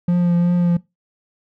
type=tone with vibrato; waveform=triangle; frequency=174.61 Hz; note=F3; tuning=in tune; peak=-11 dBFS; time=0.08-0.77 s; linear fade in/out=5 ms; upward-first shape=triangle; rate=2.7 Hz; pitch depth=22 cents each way; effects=noise-tail reverb RT60 0.2 s tail -20 dB re dry